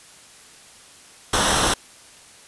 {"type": "noise with comb filter", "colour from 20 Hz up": "pink", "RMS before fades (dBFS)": -19, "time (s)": [1.33, 1.74], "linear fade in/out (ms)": 5, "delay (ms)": 0.43, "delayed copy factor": -0.55, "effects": ["white hiss -47 dBFS RMS until 2.47 s", "resampled to 24000 Hz"]}